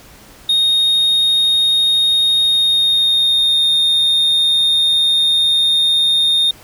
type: tone with pitch glide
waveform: sine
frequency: 3714 to 3671 Hz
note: A#7 to A#7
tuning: -7 to -27 cents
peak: -8 dBFS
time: 0.49-6.51 s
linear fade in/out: 5 ms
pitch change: -20 cents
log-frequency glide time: 2.38-3.7 s
effects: tanh soft clip ceiling -10 dBFS + pink hiss -42 dBFS RMS until 6.63 s